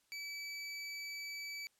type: tone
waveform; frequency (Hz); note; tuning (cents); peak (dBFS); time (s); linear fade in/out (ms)
25% pulse; 2300; D7; -37; -38; 0.12-1.67; 0
effects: white hiss -75 dBFS RMS until 1.79 s + low-pass 11000 Hz 12 dB/octave